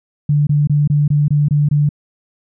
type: tone bursts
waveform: sine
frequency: 146.83 Hz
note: D3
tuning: in tune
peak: -10 dBFS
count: 8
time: 0.29-1.891 s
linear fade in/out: 5 ms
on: 180 ms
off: 23 ms
effects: none